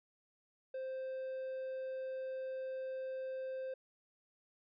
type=tone; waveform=triangle; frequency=523.3 Hz; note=C5; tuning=in tune; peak=-37 dBFS; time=0.74-3.74 s; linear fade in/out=5 ms; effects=resampled to 11025 Hz